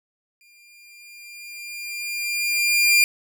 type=tone with exponential growth; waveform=sawtooth; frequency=2399 Hz; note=D7; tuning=36 cents sharp; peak=-9 dBFS; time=0.41-3.04 s; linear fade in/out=1 ms; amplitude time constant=570 ms; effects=none